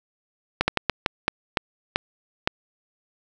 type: slowing click train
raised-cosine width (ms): 0.3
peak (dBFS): -3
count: 9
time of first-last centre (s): 0.61-2.475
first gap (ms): 70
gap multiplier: 1.33
effects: none